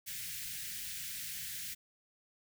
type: band-stop noise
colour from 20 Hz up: white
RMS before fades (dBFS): -42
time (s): 0.06-1.75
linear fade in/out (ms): 20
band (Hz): 200 to 1600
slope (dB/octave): 48
effects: none